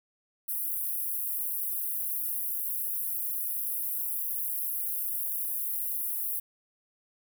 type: high-pass noise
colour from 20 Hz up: pink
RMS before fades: -32 dBFS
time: 0.48-6.4 s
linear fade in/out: 10 ms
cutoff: 11000 Hz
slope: 48 dB/octave
effects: none